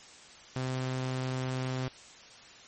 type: tone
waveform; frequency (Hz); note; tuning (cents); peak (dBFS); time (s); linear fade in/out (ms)
sawtooth; 129.3; C3; -20; -27; 0.56-1.88; 2
effects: white hiss -52 dBFS RMS until 2.67 s + MP3 32 kbps